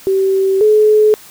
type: tone pair in turn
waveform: sine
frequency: 385.2 / 426.9 Hz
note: G4 / G#4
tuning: -30 / +48 cents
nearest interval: major second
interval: 178 cents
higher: second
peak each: -10 / -6 dBFS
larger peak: second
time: 0.07-0.61 / 0.61-1.14 s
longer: first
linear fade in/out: 0 ms
effects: white hiss -39 dBFS RMS until 1.3 s